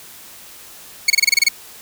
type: tone bursts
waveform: 20% pulse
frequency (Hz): 2217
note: C#7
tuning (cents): 0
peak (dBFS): -4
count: 9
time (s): 1.08-1.486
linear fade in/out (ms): 5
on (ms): 22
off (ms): 26
effects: white hiss -40 dBFS RMS until 1.81 s